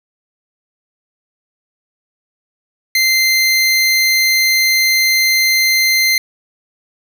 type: tone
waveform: 25% pulse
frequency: 2080 Hz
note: C7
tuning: 11 cents flat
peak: -7 dBFS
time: 2.95-6.18 s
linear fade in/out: 2 ms
effects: none